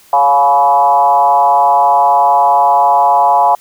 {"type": "tone with frequency modulation", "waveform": "sine", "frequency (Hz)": 846, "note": "G#5", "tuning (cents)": 32, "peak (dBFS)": -6, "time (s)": [0.13, 3.55], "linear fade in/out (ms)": 2, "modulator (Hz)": 143, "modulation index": 1.3, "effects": ["white hiss -45 dBFS RMS until 3.6 s"]}